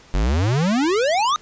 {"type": "exponential sweep", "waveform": "square", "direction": "up", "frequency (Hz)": [43.65, 1269], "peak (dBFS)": -17, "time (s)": [0.14, 1.36], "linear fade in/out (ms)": 0, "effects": ["pink hiss -48 dBFS RMS until 1.41 s", "resampled to 16000 Hz"]}